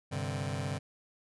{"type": "chord", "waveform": "sawtooth", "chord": "G suspended fourth", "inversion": "none", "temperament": "just", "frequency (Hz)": [98, 130.67, 147], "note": ["G2", "C3", "D3"], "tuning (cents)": [0, -2, 2], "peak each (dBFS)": -33, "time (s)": [0.11, 0.79], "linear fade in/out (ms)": 20, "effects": ["resampled to 24000 Hz"]}